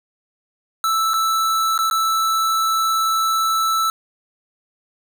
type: tone with dropouts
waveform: square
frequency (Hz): 1318.5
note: E6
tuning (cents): 0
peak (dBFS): -17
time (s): 0.84-3.9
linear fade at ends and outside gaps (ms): 1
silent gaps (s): 1.135-1.14 / 1.778-1.789 / 1.9-1.911
effects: none